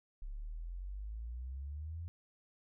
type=exponential sweep; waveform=sine; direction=up; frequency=33.81 to 87.1 Hz; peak=-40 dBFS; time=0.22-2.08 s; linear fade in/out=0 ms; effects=none